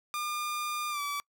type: tone with pitch glide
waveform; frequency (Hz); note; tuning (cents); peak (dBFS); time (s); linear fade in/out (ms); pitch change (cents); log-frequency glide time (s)
sawtooth; 1205 to 1151.2; D6 to D6; +44 to -35; -28; 0.14-1.2; 0; -79; 0.9-1.01
effects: noise-tail reverb RT60 0.1 s tail -26 dB re dry